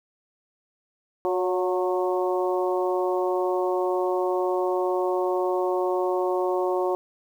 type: harmonic tone with a mistuned harmonic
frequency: 182.2 Hz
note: F#3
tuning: 26 cents flat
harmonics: 2 / 3 / 4 / 5 / 6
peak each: -24 / -28 / -30 / -32 / -34 dBFS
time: 1.25-6.95 s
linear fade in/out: 0 ms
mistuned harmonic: 3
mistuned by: +33 cents
effects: 9-bit